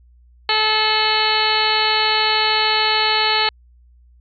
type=harmonic tone; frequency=433.1 Hz; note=A4; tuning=27 cents flat; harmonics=1 / 2 / 3 / 4 / 5 / 6 / 7 / 8 / 9 / 10; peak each=-27 / -21 / -25 / -25 / -24 / -26 / -23 / -32 / -24 / -21 dBFS; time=0.49-3.49 s; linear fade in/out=2 ms; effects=added 60 Hz sine -47 dBFS peak until 4.2 s

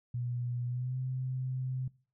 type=tone with pitch glide; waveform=sine; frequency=121.9 to 129.15 Hz; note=B2 to C3; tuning=-22 to -22 cents; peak=-32 dBFS; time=0.14-1.88 s; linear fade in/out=5 ms; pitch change=+100 cents; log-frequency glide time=0.66-0.98 s; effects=noise-tail reverb RT60 0.4 s tail -22 dB re dry

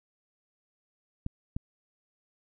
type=clicks; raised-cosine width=5 ms; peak=-20 dBFS; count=2; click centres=1.264 / 1.565 s; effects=none

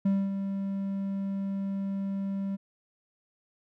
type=tone with ADSR envelope; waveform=triangle; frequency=196 Hz; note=G3; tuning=in tune; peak=-19 dBFS; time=0.05-2.57 s; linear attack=8 ms; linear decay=240 ms; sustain=-8 dB; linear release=24 ms; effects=none

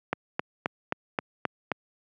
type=click train; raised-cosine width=0.5 ms; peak=-10 dBFS; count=7; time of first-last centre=0.13-1.717 s; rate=3.78 Hz; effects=high-pass 150 Hz 12 dB/octave

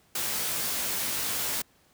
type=noise with comb filter; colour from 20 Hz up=white; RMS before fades=-30 dBFS; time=0.15-1.62 s; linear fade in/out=5 ms; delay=17 ms; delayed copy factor=+0.7; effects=pink hiss -63 dBFS RMS until 1.93 s + high-pass 60 Hz 12 dB/octave

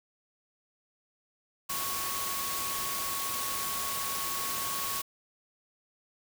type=tone in noise; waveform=sine; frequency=1108.7 Hz; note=C#6; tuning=in tune; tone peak=-37 dBFS; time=1.69-5.02 s; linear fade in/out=10 ms; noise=white; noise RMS=-34 dBFS; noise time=1.69-5.02 s; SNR=-6 dB; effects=none

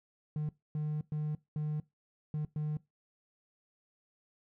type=tone bursts at uneven times; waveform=triangle; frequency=151.6 Hz; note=D#3; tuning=45 cents flat; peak=-29 dBFS; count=6; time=0.36-0.49 / 0.75-1.01 / 1.12-1.35 / 1.56-1.8 / 2.34-2.45 / 2.56-2.77 s; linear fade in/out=2 ms; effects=noise-tail reverb RT60 0.2 s tail -21 dB re dry + tanh soft clip ceiling -25 dBFS

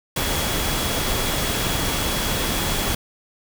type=tone in noise; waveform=sine; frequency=3347 Hz; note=G#7; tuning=13 cents sharp; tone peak=-32 dBFS; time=0.16-2.95 s; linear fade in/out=5 ms; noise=pink; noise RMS=-23 dBFS; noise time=0.16-2.95 s; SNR=-12 dB; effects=none

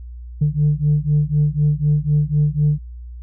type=beating tone pair; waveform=sine; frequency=146.83 / 150.83 Hz; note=D3 / D3; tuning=0 / +47 cents; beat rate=4 Hz; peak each=-16 dBFS; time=0.41-2.79 s; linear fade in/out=10 ms; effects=tanh soft clip ceiling -9 dBFS + added 60 Hz sine -31 dBFS peak until 3.22 s

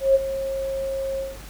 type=tone with ADSR envelope; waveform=sine; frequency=540 Hz; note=C#5; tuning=45 cents flat; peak=-11 dBFS; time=0-1.38 s; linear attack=150 ms; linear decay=28 ms; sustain=-13 dB; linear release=190 ms; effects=added 50 Hz sine -39 dBFS peak until 1.49 s + pink hiss -43 dBFS RMS until 1.49 s

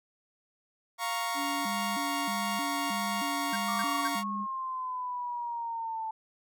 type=chord; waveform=sawtooth; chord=Bb minor; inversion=second; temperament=equal; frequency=698.5 / 932.3 / 1108.7 Hz; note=F5 / Bb5 / Db6; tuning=0 / 0 / 0 cents; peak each=-32 / -31 / -30 dBFS; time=0.98-4.24 s; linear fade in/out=50 ms
type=tone with vibrato; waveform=sine; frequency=240.4 Hz; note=B3; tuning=46 cents flat; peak=-35 dBFS; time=1.34-4.47 s; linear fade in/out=50 ms; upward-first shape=square; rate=1.6 Hz; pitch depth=290 cents each way
type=tone bursts; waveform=square; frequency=1578 Hz; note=G6; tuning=11 cents sharp; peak=-34 dBFS; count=3; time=3.53-4.077 s; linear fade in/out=5 ms; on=29 ms; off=230 ms
type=exponential sweep; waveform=sine; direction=down; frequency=1173 to 880 Hz; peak=-32 dBFS; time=3.68-6.11 s; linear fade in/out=5 ms
effects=none

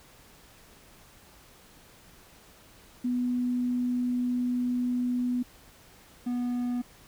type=tone pair in turn; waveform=sine / triangle; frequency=246.9 / 244.6 Hz; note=B3 / B3; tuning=0 / -16 cents; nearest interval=unison; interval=16 cents; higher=first; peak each=-25 dBFS; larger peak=neither; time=3.04-5.43 / 6.26-6.82 s; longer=first; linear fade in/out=10 ms; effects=pink hiss -55 dBFS RMS until 7.07 s

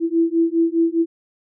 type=beating tone pair; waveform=sine; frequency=329.6 / 334.5 Hz; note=E4 / E4; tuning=0 / +25 cents; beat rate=4.9 Hz; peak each=-18 dBFS; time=0-1.06 s; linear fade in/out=50 ms; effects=none

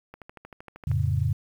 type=click train; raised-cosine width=0.5 ms; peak=-27 dBFS; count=11; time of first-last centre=0.14-0.915 s; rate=12.9 Hz
type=chord; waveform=sine; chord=F augmented; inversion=none; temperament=equal; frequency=87.31 / 110 / 138.59 Hz; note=F2 / A2 / C#3; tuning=0 / 0 / 0 cents; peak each=-26 dBFS; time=0.87-1.33 s; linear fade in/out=5 ms
effects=9-bit

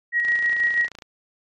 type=tone with tremolo; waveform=sine; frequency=1900 Hz; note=A#6; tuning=33 cents sharp; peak=-17 dBFS; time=0.12-0.89 s; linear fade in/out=50 ms; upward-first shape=square; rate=6.2 Hz; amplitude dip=30%
type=click train; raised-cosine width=0.2 ms; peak=-22 dBFS; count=23; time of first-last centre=0.25-1.022 s; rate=28.5 Hz
effects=AAC 32 kbps

